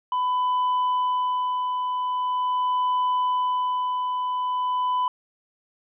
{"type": "tone with tremolo", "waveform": "triangle", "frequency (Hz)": 1000, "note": "B5", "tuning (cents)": 21, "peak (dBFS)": -18, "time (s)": [0.12, 5.08], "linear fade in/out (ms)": 2, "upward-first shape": "sine", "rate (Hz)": 0.43, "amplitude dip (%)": 35, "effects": ["resampled to 8000 Hz"]}